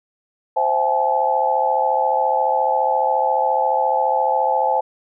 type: chord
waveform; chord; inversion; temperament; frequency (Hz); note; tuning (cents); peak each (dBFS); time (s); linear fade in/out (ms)
sine; A minor seventh; first; equal with one note detuned; 523.3 / 659.3 / 784 / 858.4; C5 / E5 / G5 / A5; 0 / 0 / 0 / -43; -22 / -24 / -22 / -18; 0.56-4.81; 10
effects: none